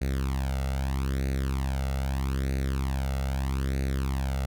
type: tone with flanger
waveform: sawtooth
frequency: 67 Hz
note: C2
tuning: 42 cents sharp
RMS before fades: -28 dBFS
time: 0.01-4.46 s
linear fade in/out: 10 ms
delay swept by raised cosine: 0.47 to 1.47 ms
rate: 0.79 Hz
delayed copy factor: +0.8
effects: none